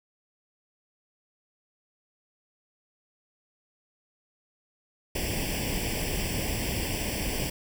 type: noise with comb filter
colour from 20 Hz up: pink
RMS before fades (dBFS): -30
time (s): 5.15-7.5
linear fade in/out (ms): 5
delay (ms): 0.38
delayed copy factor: +0.9
effects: none